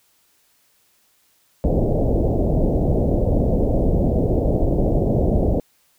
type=low-pass noise; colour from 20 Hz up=pink; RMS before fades=-18 dBFS; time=1.64-5.6 s; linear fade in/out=0 ms; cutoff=670 Hz; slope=48 dB/octave; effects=white hiss -61 dBFS RMS until 5.98 s